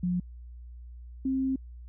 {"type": "tone pair in turn", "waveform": "sine", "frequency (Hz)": [178.6, 264.9], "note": ["F3", "C4"], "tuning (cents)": [39, 22], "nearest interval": "perfect fifth", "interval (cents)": 683, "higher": "second", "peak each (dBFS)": -25, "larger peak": "neither", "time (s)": [[0.03, 0.2], [1.25, 1.56]], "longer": "second", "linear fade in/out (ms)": 5, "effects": ["added 60 Hz sine -42 dBFS peak until 1.88 s"]}